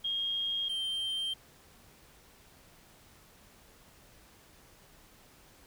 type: tone pair in turn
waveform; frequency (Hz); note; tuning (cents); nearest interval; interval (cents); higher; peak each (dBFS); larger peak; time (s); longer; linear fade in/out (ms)
sine / triangle; 3244 / 3148; G#7 / G7; -41 / +7; minor second; 52; first; -30 / -30; neither; 0.04-0.69 / 0.69-1.34; neither; 10
effects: pink hiss -59 dBFS RMS until 5.66 s